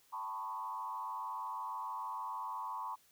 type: tone with frequency modulation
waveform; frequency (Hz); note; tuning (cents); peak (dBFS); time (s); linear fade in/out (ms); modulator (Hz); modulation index
sine; 993; B5; +9; -38; 0.12-2.96; 20; 99.8; 1.3
effects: white hiss -68 dBFS RMS until 3.11 s